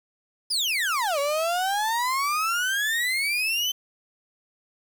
35% pulse exponential two-way sweep, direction down then up, 5180 to 554.4 to 3101 Hz, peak -21 dBFS, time 0.5-3.72 s, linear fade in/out 10 ms, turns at 1.19 s, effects 8-bit

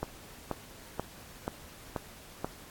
click train, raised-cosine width 1 ms, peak -17 dBFS, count 6, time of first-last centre 0.03-2.445 s, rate 2.07 Hz, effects pink hiss -51 dBFS RMS until 2.7 s + AAC 64 kbps

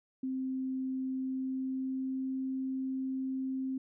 sine tone with pitch glide, 261.6 to 263.4 Hz, C4 to C4, 0 to +12 cents, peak -32 dBFS, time 0.23-3.78 s, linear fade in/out 5 ms, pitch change +12 cents, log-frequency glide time 1.11-2.37 s, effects none

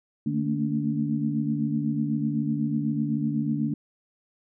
sine tone cluster, 149.2 / 221 / 229 / 287.7 Hz, D3 / A3 / A#3 / D4, +28 / +8 / -31 / -36 cents, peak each -29 dBFS, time 0.26-3.74 s, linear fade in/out 5 ms, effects none

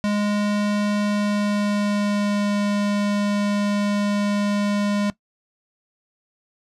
square tone with pitch glide, 206.7 to 204.6 Hz, G#3 to G#3, -8 to -26 cents, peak -20 dBFS, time 0.04-5.1 s, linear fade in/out 0 ms, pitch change -18 cents, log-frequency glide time 1.02-2.54 s, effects noise-tail reverb RT60 0.1 s tail -18 dB re dry + low-pass 7000 Hz 12 dB/octave

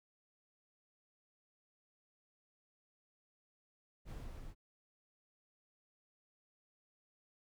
brown noise with level ramp, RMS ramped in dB -44 to -50 dBFS, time 4.05-4.55 s, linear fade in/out 50 ms, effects none

